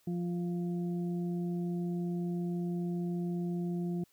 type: harmonic tone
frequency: 174.61 Hz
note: F3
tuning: in tune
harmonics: 1 / 2 / 4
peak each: -32 / -39 / -51 dBFS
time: 0.07-4.04 s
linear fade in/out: 5 ms
effects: white hiss -69 dBFS RMS until 4.12 s